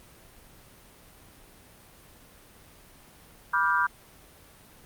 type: chord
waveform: sine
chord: G dominant seventh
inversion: first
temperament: just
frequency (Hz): 980 / 1176 / 1411.2 / 1568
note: B5 / D6 / F6 / G6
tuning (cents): -14 / +2 / +18 / 0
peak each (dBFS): -27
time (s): 3.53-3.87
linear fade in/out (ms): 10
effects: pink hiss -53 dBFS RMS until 4.85 s + Opus 32 kbps